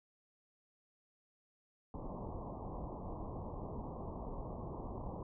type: low-pass noise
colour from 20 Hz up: pink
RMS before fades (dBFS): -44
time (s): 1.94-5.23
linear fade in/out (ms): 2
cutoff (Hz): 1100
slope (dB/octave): 96
effects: none